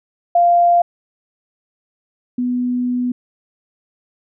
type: tone pair in turn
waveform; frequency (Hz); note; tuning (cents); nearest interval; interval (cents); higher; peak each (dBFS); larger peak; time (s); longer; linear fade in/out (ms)
sine; 695 / 247.3; F5 / B3; -9 / +3; octave + tritone; 1788; first; -9 / -16; first; 0.35-0.82 / 2.38-3.12; second; 5
effects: none